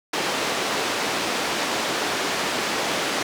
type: band-pass noise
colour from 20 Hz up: pink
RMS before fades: -25 dBFS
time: 0.13-3.23 s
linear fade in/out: 5 ms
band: 320 to 5900 Hz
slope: 12 dB/octave
effects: none